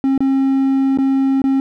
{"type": "tone with dropouts", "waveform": "triangle", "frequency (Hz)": 269.2, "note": "C4", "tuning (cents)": 49, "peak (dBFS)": -10, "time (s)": [0.04, 1.6], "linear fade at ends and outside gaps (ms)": 1, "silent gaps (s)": [[0.178, 0.205], [0.974, 0.986], [1.418, 1.44]], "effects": []}